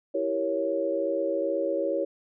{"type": "chord", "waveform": "sine", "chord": "E diminished seventh", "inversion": "none", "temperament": "equal", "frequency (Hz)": [329.6, 392, 466.2, 554.4], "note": ["E4", "G4", "Bb4", "Db5"], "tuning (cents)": [0, 0, 0, 0], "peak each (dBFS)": [-31, -32, -33, -27], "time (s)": [0.14, 2.05], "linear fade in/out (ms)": 10, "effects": []}